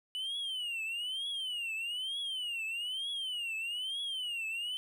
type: tone with vibrato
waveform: triangle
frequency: 2960 Hz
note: F#7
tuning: in tune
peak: -33 dBFS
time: 0.15-4.77 s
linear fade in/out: 0 ms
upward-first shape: triangle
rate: 1.1 Hz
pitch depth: 230 cents each way
effects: none